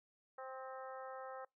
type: harmonic tone with a mistuned harmonic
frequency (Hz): 262.5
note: C4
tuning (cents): +6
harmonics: 2 / 3 / 4 / 5 / 6 / 7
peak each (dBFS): -49 / -51 / -55 / -53 / -60 / -61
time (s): 0.38-1.45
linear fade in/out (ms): 5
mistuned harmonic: 5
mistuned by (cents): -27
effects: noise-tail reverb RT60 0.2 s tail -25 dB re dry